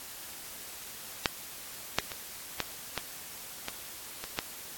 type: clicks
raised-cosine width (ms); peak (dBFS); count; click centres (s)
0.2; -7 / -7 / -19 / -11 / -29 / -13 / -16 / -19 / -11; 9; 1.258 / 1.986 / 2.118 / 2.603 / 2.719 / 2.977 / 3.684 / 4.24 / 4.389
effects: white hiss -44 dBFS RMS until 4.77 s + AAC 64 kbps